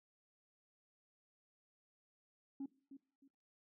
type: tone with echo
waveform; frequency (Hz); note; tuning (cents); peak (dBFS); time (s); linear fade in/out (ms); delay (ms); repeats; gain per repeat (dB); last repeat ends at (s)
sine; 274.3; C#4; -18; -39; 2.6-2.66; 5; 310; 2; -12; 3.28
effects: noise-tail reverb RT60 0.4 s tail -19 dB re dry + tanh soft clip ceiling -39 dBFS